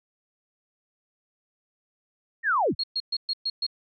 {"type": "linear sweep", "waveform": "sine", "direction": "down", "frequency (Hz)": [1894, 40.18], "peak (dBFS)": -20, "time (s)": [2.43, 2.75], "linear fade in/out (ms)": 50}
{"type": "tone bursts", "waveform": "sine", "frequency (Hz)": 4278, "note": "C8", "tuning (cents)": 38, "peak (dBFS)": -24, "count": 6, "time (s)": [2.79, 3.666], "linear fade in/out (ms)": 5, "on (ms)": 46, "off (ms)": 120}
{"effects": []}